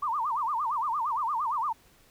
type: tone with vibrato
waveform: sine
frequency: 1046.5 Hz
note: C6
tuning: in tune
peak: -26 dBFS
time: 0.02-1.73 s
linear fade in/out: 10 ms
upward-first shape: sine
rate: 8.7 Hz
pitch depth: 280 cents each way
effects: pink hiss -60 dBFS RMS until 2.1 s

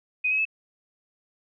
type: tone with pitch steps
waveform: sine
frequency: 2500 / 2551 / 2603 Hz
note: D#7 / D#7 / E7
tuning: +8 / +43 / -22 cents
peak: -21 dBFS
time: 0.24-0.453 s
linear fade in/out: 10 ms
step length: 71 ms
effects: none

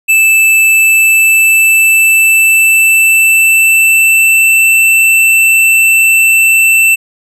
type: tone with pitch glide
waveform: square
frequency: 2637 to 2669 Hz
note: E7 to E7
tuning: 0 to +21 cents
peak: -5 dBFS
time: 0.08-6.96 s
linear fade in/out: 20 ms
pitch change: +21 cents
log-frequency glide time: 0.66-4.74 s
effects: none

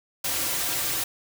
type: noise with comb filter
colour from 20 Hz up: white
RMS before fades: -27 dBFS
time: 0.24-1.04 s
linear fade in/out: 5 ms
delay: 4.7 ms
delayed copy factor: -0.7
effects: none

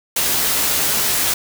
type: noise with comb filter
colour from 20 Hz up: white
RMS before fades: -18 dBFS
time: 0.16-1.34 s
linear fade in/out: 5 ms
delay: 14 ms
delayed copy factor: +0.5
effects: none

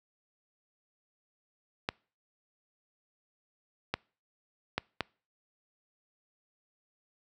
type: clicks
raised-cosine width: 0.3 ms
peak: -13 dBFS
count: 4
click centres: 1.889 / 3.94 / 4.78 / 5.007 s
effects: noise-tail reverb RT60 0.4 s tail -26 dB re dry + high-pass 60 Hz 12 dB/octave

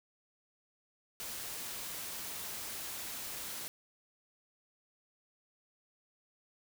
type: noise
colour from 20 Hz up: white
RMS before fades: -42 dBFS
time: 1.2-3.68 s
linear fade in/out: 0 ms
effects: none

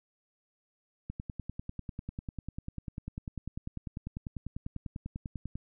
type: click train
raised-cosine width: 5 ms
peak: -25 dBFS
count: 46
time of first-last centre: 1.1-5.555 s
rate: 10.1 Hz
effects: none

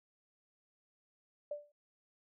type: tone with exponential decay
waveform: sine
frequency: 587.3 Hz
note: D5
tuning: in tune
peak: -34 dBFS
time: 1.51-1.72 s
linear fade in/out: 5 ms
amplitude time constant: 45 ms
effects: none

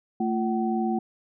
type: tone cluster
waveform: sine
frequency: 223.3 / 346.1 / 758 Hz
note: A3 / F4 / F#5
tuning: +26 / -16 / +42 cents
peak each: -25 / -29 / -29 dBFS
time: 0.2-0.99 s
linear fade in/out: 5 ms
effects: none

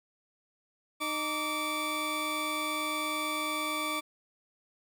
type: tone pair together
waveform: 20% pulse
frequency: 307.1 / 1159.5 Hz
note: D#4 / D6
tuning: -23 / -22 cents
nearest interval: octave + major seventh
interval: 2301 cents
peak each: -31 / -27 dBFS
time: 1-4.01 s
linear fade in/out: 20 ms
effects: none

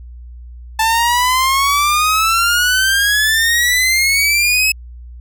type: exponential sweep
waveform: sawtooth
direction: up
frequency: 879 to 2593 Hz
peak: -8 dBFS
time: 0.79-4.72 s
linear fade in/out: 5 ms
effects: added 60 Hz sine -31 dBFS peak until 5.2 s

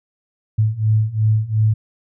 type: beating tone pair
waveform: sine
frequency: 107.2 / 110 Hz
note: A2 / A2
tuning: -45 / 0 cents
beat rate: 2.8 Hz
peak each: -18 / -16 dBFS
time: 0.58-1.74 s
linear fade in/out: 10 ms
effects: none

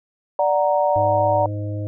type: chord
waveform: sine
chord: D augmented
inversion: none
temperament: equal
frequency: 587.3 / 740 / 932.3 Hz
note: D5 / F#5 / A#5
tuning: 0 / 0 / 0 cents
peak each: -18 / -21 / -21 dBFS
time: 0.39-1.46 s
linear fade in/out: 2 ms
type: harmonic tone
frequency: 103.7 Hz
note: G#2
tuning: 2 cents flat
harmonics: 1 / 3 / 5 / 6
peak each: -24 / -32 / -36 / -37 dBFS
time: 0.96-1.87 s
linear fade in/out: 0 ms
effects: none

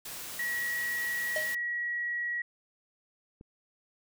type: noise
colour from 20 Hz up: white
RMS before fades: -41 dBFS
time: 0.05-1.55 s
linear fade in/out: 5 ms
type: tone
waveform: sine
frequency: 1916 Hz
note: A#6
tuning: 47 cents sharp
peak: -30 dBFS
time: 0.39-2.42 s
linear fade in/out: 5 ms
type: tone with exponential decay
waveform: square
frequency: 622 Hz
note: D#5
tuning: 1 cent flat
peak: -29 dBFS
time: 1.36-1.54 s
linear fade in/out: 2 ms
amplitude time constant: 39 ms
type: click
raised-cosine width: 3 ms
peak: -36 dBFS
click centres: 3.411 s
effects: none

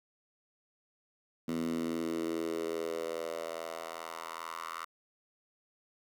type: tone with high-pass filter sweep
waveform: 10% pulse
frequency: 82.41 Hz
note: E2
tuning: in tune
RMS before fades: -37 dBFS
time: 1.48-4.85 s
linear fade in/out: 5 ms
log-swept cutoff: 220 to 1200 Hz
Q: 3.5
effects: none

